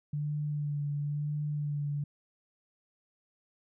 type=tone with vibrato; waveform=sine; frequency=146.83 Hz; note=D3; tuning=in tune; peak=-30 dBFS; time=0.13-2.04 s; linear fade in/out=5 ms; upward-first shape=sine; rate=0.98 Hz; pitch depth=24 cents each way; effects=none